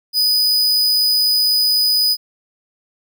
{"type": "tone", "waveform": "45% pulse", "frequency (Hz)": 4978, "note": "D#8", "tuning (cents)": 0, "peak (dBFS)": -12, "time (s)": [0.13, 2.17], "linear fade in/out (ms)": 50, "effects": []}